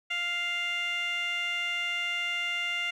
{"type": "tone with band-pass filter", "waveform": "15% pulse", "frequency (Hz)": 698.5, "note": "F5", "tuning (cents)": 0, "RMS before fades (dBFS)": -31, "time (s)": [0.1, 2.91], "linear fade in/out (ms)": 10, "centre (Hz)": 2500, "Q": 3.4, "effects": []}